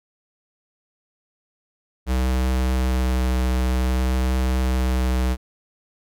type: tone with vibrato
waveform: square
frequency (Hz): 63.6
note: C2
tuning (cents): -48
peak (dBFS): -19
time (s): 2.06-5.37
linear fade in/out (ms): 50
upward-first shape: sine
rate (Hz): 0.53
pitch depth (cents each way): 11
effects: none